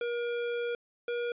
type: tone pair in turn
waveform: square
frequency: 476.1 / 478.1 Hz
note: A#4 / A#4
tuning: +37 / +44 cents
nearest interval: unison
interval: 7 cents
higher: second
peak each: -31 / -31 dBFS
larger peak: neither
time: 0.01-0.75 / 1.08-1.32 s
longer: first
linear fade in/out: 2 ms
effects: resampled to 8000 Hz